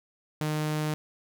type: tone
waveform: sawtooth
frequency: 153 Hz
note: D#3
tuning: 29 cents flat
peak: -23 dBFS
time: 0.41-0.94 s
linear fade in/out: 0 ms
effects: none